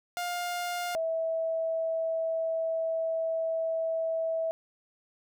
sawtooth / sine tone pair in turn, 706 / 651.6 Hz, F5 / E5, +19 / -20 cents, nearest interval minor second, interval 139 cents, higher first, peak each -27 dBFS, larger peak neither, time 0.17-0.95 / 0.95-4.51 s, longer second, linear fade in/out 0 ms, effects none

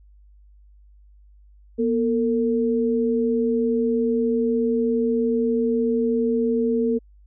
sine tone pair together, 239.9 / 452.8 Hz, A#3 / A4, +50 / +50 cents, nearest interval major seventh, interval 1100 cents, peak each -21 dBFS, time 1.78-6.99 s, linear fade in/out 20 ms, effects added 50 Hz sine -48 dBFS peak until 7.26 s

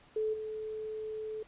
sine tone with level steps, 433.7 Hz, A4, 25 cents flat, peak -29 / -36 dBFS, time 0.16-1.43 s, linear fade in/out 5 ms, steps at 0.33 s, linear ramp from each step 10 ms, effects pink hiss -60 dBFS RMS until 1.47 s + resampled to 8000 Hz

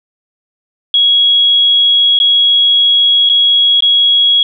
sine tone with dropouts, 3322 Hz, G#7, in tune, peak -6 dBFS, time 0.94-4.43 s, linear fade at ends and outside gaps 2 ms, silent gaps 2.19-2.2 / 3.291-3.297 / 3.806-3.823 s, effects none

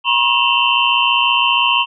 sine tone cluster, 960 / 1075 / 2678 / 2804 / 3064 Hz, B5 / C6 / E7 / F7 / G7, -49 / +47 / +27 / +6 / -40 cents, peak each -18 dBFS, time 0.04-1.86 s, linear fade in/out 50 ms, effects none

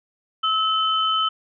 sine tone pair together, 1296 / 3051 Hz, E6 / G7, -30 / -48 cents, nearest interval octave + minor third, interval 1482 cents, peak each -20 / -22 dBFS, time 0.43-1.29 s, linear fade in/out 10 ms, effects none

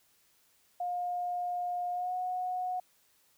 sine tone with pitch glide, 712 to 731.2 Hz, F5 to F#5, +33 to -21 cents, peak -31 dBFS, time 0.8-2.8 s, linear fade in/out 5 ms, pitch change +46 cents, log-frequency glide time 1.92-2.14 s, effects white hiss -68 dBFS RMS until 3.37 s

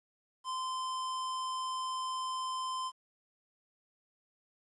square tone, 1034 Hz, C6, 21 cents flat, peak -35 dBFS, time 0.44-2.92 s, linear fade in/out 50 ms, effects resampled to 22050 Hz + 11-bit

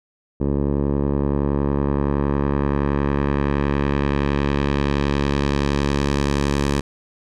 10% pulse tone with low-pass filter sweep, 70.7 Hz, C#2, 35 cents sharp, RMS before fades -20 dBFS, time 0.4-6.81 s, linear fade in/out 10 ms, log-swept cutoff 520 to 8300 Hz, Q 0.87, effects none

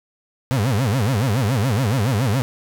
35% pulse tone with vibrato, 116.54 Hz, A#2, in tune, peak -15 dBFS, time 0.51-2.42 s, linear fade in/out 0 ms, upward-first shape sine, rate 7.1 Hz, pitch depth 300 cents each way, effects none

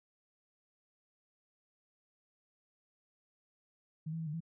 sine tone with pitch steps, 157.4 / 163.4 / 161.7 / 149.8 / 164.9 Hz, D#3 / E3 / E3 / D3 / E3, +20 / -15 / -33 / +35 / +1 cents, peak -36 dBFS, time 4.06-4.405 s, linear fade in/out 10 ms, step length 69 ms, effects none

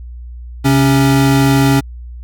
square tone pair together, 133.72 / 277.2 Hz, C3 / C#4, +38 / 0 cents, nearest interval octave + minor second, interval 1262 cents, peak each -12 dBFS, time 0.64-1.81 s, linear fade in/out 20 ms, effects added 60 Hz sine -27 dBFS peak until 2.23 s

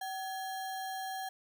sine tone with sample-and-hold, 763 Hz, G5, 47 cents flat, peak -36 dBFS, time 0.01-1.29 s, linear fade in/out 5 ms, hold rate 2450 Hz, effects none

